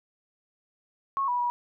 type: tone with pitch steps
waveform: sine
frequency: 1095 / 977 / 967 Hz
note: C#6 / B5 / B5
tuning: -22 / -19 / -37 cents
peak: -24 dBFS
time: 1.17-1.5 s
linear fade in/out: 0 ms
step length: 110 ms
effects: none